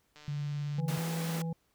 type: click train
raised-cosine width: 0.2 ms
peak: -35 dBFS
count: 97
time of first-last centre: 0.16-0.8 s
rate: 150 Hz
type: tone with vibrato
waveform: sine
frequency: 144.5 Hz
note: D3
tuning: 28 cents flat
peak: -32 dBFS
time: 0.28-0.98 s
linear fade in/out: 0 ms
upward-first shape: sine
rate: 19 Hz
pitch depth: 23 cents each way
type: harmonic tone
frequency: 164.81 Hz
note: E3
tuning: in tune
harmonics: 1 / 3 / 5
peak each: -32 / -44 / -48 dBFS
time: 0.78-1.53 s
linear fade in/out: 5 ms
type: high-pass noise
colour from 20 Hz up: pink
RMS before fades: -41 dBFS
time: 0.88-1.42 s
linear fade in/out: 2 ms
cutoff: 170 Hz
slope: 96 dB/octave
effects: pink hiss -73 dBFS RMS until 1.74 s